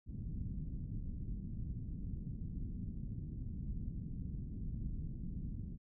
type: low-pass noise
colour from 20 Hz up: pink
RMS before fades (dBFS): -42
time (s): 0.06-5.78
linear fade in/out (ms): 50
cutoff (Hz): 220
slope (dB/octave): 24
effects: none